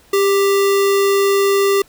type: tone with sample-and-hold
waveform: sine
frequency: 397.1 Hz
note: G4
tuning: 22 cents sharp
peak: -11 dBFS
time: 0.13-1.82 s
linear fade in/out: 5 ms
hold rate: 1575 Hz
effects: pink hiss -50 dBFS RMS until 1.88 s

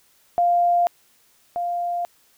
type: tone pair in turn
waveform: sine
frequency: 698.5 / 698.5 Hz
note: F5 / F5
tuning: 0 / 0 cents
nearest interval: unison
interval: 0 cents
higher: neither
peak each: -15 / -22 dBFS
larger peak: first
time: 0.38-0.87 / 1.56-2.05 s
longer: neither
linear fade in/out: 0 ms
effects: white hiss -59 dBFS RMS until 2.37 s

